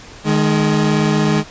30% pulse tone pair together, 153.98 / 210.2 Hz, D#3 / G#3, -18 / +21 cents, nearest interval perfect fourth, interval 539 cents, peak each -13 dBFS, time 0.24-1.44 s, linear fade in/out 50 ms, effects pink hiss -38 dBFS RMS until 1.5 s + resampled to 16000 Hz

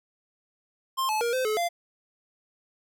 square tone with pitch steps, 1056 / 862 / 471.3 / 515 / 429.9 / 691 Hz, C6 / A5 / A#4 / C5 / A4 / F5, +16 / -36 / +19 / -28 / -40 / -19 cents, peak -25 dBFS, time 0.97-1.69 s, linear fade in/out 20 ms, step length 120 ms, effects none

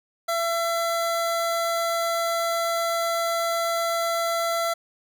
25% pulse tone, 673 Hz, E5, 36 cents sharp, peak -19 dBFS, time 0.28-4.74 s, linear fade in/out 10 ms, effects none

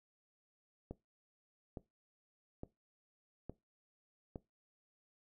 click train, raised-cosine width 2 ms, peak -30 dBFS, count 5, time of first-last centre 0.91-4.358 s, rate 1.16 Hz, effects noise-tail reverb RT60 0.2 s tail -19 dB re dry

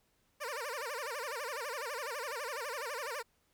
15% pulse tone with vibrato, 523.3 Hz, C5, in tune, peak -31 dBFS, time 0.4-3.23 s, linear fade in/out 20 ms, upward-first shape sine, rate 12 Hz, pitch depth 250 cents each way, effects pink hiss -74 dBFS RMS until 3.53 s

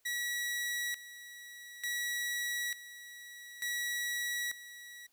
sawtooth tone with tremolo, 1931 Hz, B6, 39 cents flat, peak -30 dBFS, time 0.05-5.07 s, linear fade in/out 10 ms, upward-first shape square, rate 0.56 Hz, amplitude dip 80%, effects white hiss -73 dBFS RMS until 5.12 s

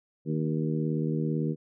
harmonic tone with a mistuned harmonic, 77.9 Hz, D#2, 3 cents sharp, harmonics 2 / 3 / 4 / 5 / 6, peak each -28 / -32 / -34 / -36 / -38 dBFS, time 0.25-1.56 s, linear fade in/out 50 ms, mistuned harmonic 6, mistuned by +23 cents, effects none

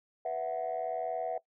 sine chord, B suspended fourth, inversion none, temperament equal, 493.9 / 659.3 / 740 Hz, B4 / E5 / F#5, 0 / 0 / 0 cents, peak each -38 / -33 / -34 dBFS, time 0.25-1.38 s, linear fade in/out 5 ms, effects noise-tail reverb RT60 0.1 s tail -20 dB re dry + tanh soft clip ceiling -26 dBFS

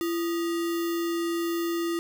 sine tone with sample-and-hold, 338.2 Hz, E4, 44 cents sharp, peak -25 dBFS, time 0.01-1.99 s, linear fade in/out 0 ms, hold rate 1575 Hz, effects none

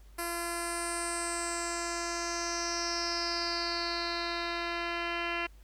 10% pulse tone with low-pass filter sweep, 342.1 Hz, F4, 36 cents flat, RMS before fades -34 dBFS, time 0.18-5.47 s, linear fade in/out 10 ms, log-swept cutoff 11000 to 2900 Hz, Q 6.6, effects added 50 Hz sine -51 dBFS peak until 5.63 s + pink hiss -65 dBFS RMS until 5.63 s

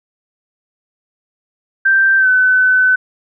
sine tone with pitch glide, 1568 to 1511.1 Hz, G6 to F#6, 0 to +36 cents, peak -8 dBFS, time 1.85-2.96 s, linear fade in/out 10 ms, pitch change -64 cents, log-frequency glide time 2.18-2.28 s, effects none

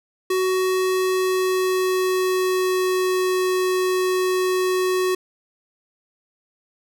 square tone with pitch glide, 372.9 to 369.7 Hz, F#4 to F#4, +14 to -1 cents, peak -19 dBFS, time 0.3-5.15 s, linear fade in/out 5 ms, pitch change -15 cents, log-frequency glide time 1.13-3.38 s, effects none

